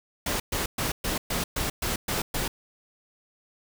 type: noise bursts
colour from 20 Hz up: pink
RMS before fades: -28 dBFS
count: 9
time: 0.26-2.48 s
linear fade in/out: 5 ms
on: 140 ms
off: 120 ms
effects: none